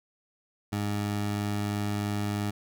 20% pulse tone, 103.1 Hz, G#2, 12 cents flat, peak -23 dBFS, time 0.72-2.51 s, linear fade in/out 10 ms, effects none

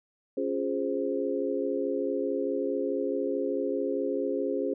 sine chord, Db major seventh, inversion none, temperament equal with one note detuned, 277.2 / 350.6 / 415.3 / 523.3 Hz, Db4 / F4 / Ab4 / C5, 0 / +7 / 0 / 0 cents, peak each -32 / -34 / -31 / -32 dBFS, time 0.37-4.74 s, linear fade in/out 5 ms, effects none

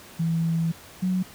sine tone pair in turn, 164.9 / 184.66 Hz, E3 / F#3, +1 / -3 cents, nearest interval major second, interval 196 cents, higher second, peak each -21 dBFS, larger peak neither, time 0.19-0.72 / 1.02-1.23 s, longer first, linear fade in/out 10 ms, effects pink hiss -46 dBFS RMS until 1.34 s + high-pass 60 Hz 12 dB/octave

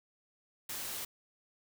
white noise, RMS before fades -40 dBFS, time 0.69-1.05 s, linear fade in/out 5 ms, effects none

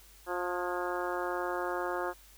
harmonic tone with a mistuned harmonic, 177.8 Hz, F3, 31 cents sharp, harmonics 2 / 3 / 4 / 5 / 6 / 7 / 8 / 9, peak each -36 / -38 / -39 / -40 / -41 / -41 / -42 / -43 dBFS, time 0.26-2.14 s, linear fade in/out 50 ms, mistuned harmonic 9, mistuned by +44 cents, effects added 50 Hz sine -58 dBFS peak until 2.37 s + white hiss -58 dBFS RMS until 2.37 s

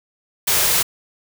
white band-stop noise, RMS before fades -17 dBFS, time 0.47-0.83 s, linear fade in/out 10 ms, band 210 to 330 Hz, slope 96 dB/octave, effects none

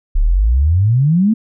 sine exponential sweep, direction up, 33 to 230.8 Hz, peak -9 dBFS, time 0.15-1.34 s, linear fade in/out 10 ms, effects none

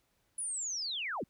sine linear sweep, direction down, 10080 to 119.9 Hz, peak -34 dBFS, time 0.38-1.24 s, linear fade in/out 5 ms, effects pink hiss -75 dBFS RMS until 1.29 s

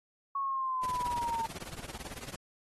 sine linear sweep, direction down, 1108.7 to 903 Hz, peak -30 dBFS, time 0.35-1.46 s, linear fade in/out 5 ms
pink noise with tremolo, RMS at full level -40 dBFS, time 0.83-2.36 s, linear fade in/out 2 ms, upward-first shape triangle, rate 18 Hz, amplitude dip 100%
effects AAC 32 kbps

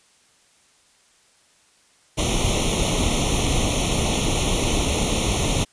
pink noise with comb filter, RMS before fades -21 dBFS, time 2.17-5.65 s, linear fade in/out 20 ms, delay 0.31 ms, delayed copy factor +0.95, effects white hiss -58 dBFS RMS until 5.72 s + resampled to 22050 Hz

